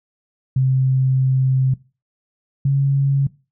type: tone pair in turn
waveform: sine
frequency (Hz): 131.3 / 138.18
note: C3 / C#3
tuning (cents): +6 / -5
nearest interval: minor second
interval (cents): 89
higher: second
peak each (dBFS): -13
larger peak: neither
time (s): 0.56-1.74 / 2.65-3.27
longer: first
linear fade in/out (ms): 5
effects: noise-tail reverb RT60 0.3 s tail -20 dB re dry